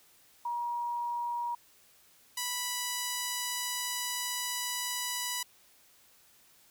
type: tone pair in turn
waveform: sine / 5% pulse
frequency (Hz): 953 / 984.9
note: A#5 / B5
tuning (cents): +38 / -5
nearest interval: minor second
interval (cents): 57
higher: second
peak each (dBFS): -31 / -20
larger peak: second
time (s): 0.45-1.55 / 2.37-5.43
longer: second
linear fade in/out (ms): 5
effects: white hiss -62 dBFS RMS until 6.7 s